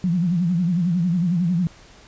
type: tone with vibrato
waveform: sine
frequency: 174.61 Hz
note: F3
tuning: in tune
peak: -17 dBFS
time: 0.04-1.67 s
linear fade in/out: 0 ms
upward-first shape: sine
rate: 11 Hz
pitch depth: 120 cents each way
effects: pink hiss -48 dBFS RMS until 2.07 s + resampled to 16000 Hz